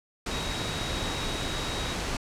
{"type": "tone in noise", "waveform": "sine", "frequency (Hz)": 3804, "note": "A#7", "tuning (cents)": 34, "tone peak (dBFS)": -37, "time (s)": [0.31, 1.94], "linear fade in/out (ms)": 5, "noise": "pink", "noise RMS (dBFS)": -31, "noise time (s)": [0.26, 2.17], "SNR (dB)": -9, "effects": ["low-pass 7000 Hz 12 dB/octave"]}